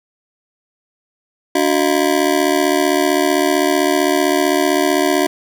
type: ring-modulated tone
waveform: 25% pulse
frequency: 329.6 Hz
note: E4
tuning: in tune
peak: -6 dBFS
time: 1.55-5.27 s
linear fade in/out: 5 ms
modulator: 37.8 Hz
effects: none